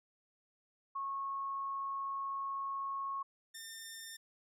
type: tone pair in turn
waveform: sine / 10% pulse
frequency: 1096 / 1804.7 Hz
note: C#6 / A6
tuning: -20 / +43 cents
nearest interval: major sixth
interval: 863 cents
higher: second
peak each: -36 / -37 dBFS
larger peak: first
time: 0.95-3.23 / 3.54-4.17 s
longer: first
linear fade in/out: 10 ms
effects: none